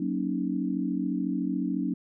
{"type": "chord", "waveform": "sine", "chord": "D# minor seventh", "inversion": "first", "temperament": "equal", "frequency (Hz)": [185, 233.1, 277.2, 311.1], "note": ["F#3", "A#3", "C#4", "D#4"], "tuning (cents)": [0, 0, 0, 0], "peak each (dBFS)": [-31, -33, -30, -33], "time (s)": [0, 1.94], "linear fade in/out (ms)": 5, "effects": []}